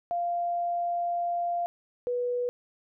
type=tone pair in turn; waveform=sine; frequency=695 / 489.6 Hz; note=F5 / B4; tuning=-9 / -15 cents; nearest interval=tritone; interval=606 cents; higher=first; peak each=-26 dBFS; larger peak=neither; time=0.11-1.66 / 2.07-2.49 s; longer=first; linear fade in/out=0 ms; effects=none